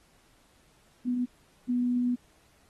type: tone pair in turn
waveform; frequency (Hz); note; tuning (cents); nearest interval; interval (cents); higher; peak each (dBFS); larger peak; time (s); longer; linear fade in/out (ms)
sine; 246.9 / 245.5; B3 / B3; 0 / -10; unison; 10; first; -25 / -24; second; 1.05-1.26 / 1.68-2.16; second; 20
effects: pink hiss -64 dBFS RMS until 2.69 s + AAC 32 kbps